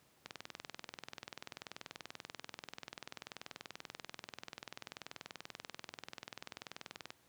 click train, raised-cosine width 0.2 ms, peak -26 dBFS, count 142, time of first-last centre 0.26-7.105 s, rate 20.6 Hz, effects pink hiss -69 dBFS RMS until 7.28 s + high-pass 100 Hz 12 dB/octave

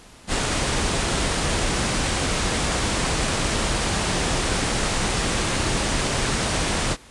pink low-pass noise, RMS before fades -23 dBFS, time 0.27-6.97 s, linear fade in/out 50 ms, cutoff 10000 Hz, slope 96 dB/octave, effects pink hiss -47 dBFS RMS until 7.1 s + resampled to 24000 Hz

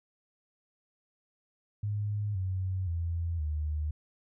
sine tone with pitch steps, 103.83 / 93.58 / 84.34 / 76.01 Hz, G#2 / F#2 / E2 / D#2, 0 / +20 / +40 / -40 cents, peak -29 dBFS, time 1.83-3.91 s, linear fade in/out 5 ms, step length 520 ms, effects none

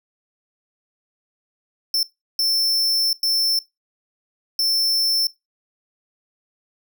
45% pulse tone bursts at uneven times, 5350 Hz, E8, 25 cents sharp, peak -17 dBFS, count 4, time 1.94-2.03 / 2.39-3.13 / 3.23-3.59 / 4.59-5.27 s, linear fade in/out 2 ms, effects noise-tail reverb RT60 0.2 s tail -19 dB re dry

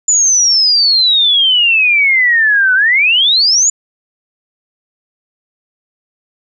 sine exponential two-way sweep, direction down then up, 7060 to 1480 to 7050 Hz, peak -7 dBFS, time 0.08-3.7 s, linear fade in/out 5 ms, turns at 2.74 s, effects none

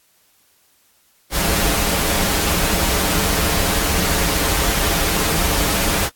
pink noise with comb filter, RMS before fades -18 dBFS, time 1.31-6.1 s, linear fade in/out 50 ms, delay 8.1 ms, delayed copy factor -0.7, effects white hiss -58 dBFS RMS until 6.15 s + AAC 64 kbps

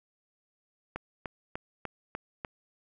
click train, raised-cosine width 0.5 ms, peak -20 dBFS, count 6, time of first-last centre 0.96-2.448 s, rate 3.36 Hz, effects 10-bit

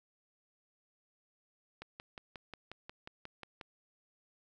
click train, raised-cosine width 0.3 ms, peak -29 dBFS, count 11, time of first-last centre 1.82-3.612 s, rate 5.58 Hz, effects none

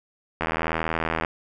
click train, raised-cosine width 0.5 ms, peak -9 dBFS, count 69, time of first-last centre 0.41-1.248 s, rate 81.1 Hz, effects none

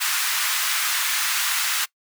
pink high-pass noise, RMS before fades -23 dBFS, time 0-1.86 s, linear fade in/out 20 ms, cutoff 1200 Hz, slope 24 dB/octave, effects noise-tail reverb RT60 0.1 s tail -22 dB re dry

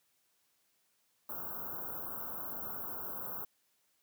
white band-stop noise, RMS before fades -41 dBFS, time 1.29-3.45 s, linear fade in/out 5 ms, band 1500 to 13000 Hz, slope 96 dB/octave, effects white hiss -75 dBFS RMS until 4.02 s + high-pass 80 Hz 12 dB/octave

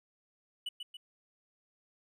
triangle tone with echo, 2960 Hz, F#7, in tune, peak -33 dBFS, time 0.66-0.69 s, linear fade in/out 5 ms, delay 140 ms, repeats 2, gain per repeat -5 dB, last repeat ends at 0.97 s, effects none

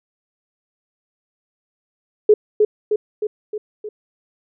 sine tone with echo, 423.6 Hz, G#4, 34 cents sharp, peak -6 dBFS, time 2.29-2.34 s, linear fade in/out 5 ms, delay 310 ms, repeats 5, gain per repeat -4 dB, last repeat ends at 3.89 s, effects none

